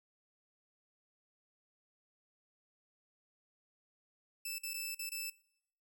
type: tone with dropouts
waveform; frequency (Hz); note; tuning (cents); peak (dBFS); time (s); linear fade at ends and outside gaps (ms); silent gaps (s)
10% pulse; 2637; E7; 0; -30; 4.45-5.3; 5; 4.585-4.633 / 4.736-4.74 / 4.948-4.991 / 5.094-5.117
effects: noise-tail reverb RT60 0.7 s tail -21 dB re dry